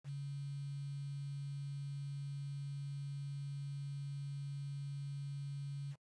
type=tone with quantisation; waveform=sine; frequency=140.7 Hz; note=C#3; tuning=26 cents sharp; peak=-40 dBFS; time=0.04-5.96 s; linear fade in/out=50 ms; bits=10; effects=noise-tail reverb RT60 0.1 s tail -23 dB re dry + resampled to 22050 Hz